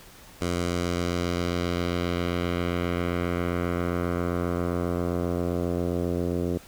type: tone with low-pass filter sweep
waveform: 10% pulse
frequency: 87.5 Hz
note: F2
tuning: 4 cents sharp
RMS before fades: -27 dBFS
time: 0.41-6.58 s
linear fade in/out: 5 ms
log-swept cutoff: 8800 to 460 Hz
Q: 1.1
effects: pink hiss -49 dBFS RMS until 6.67 s